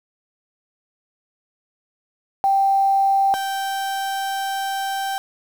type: tone pair in turn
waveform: sine / 35% pulse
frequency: 784 / 780.8 Hz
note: G5 / G5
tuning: 0 / -7 cents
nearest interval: unison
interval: 7 cents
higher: first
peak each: -14 / -21 dBFS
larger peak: first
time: 2.44-3.34 / 3.34-5.18 s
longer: second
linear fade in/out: 0 ms
effects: 7-bit